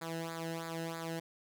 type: tone with flanger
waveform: sawtooth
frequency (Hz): 164.81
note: E3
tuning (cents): 0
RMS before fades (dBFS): -40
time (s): 0.01-1.2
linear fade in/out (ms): 10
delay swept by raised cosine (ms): 0.34 to 0.89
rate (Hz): 3.1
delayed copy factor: -0.8
effects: none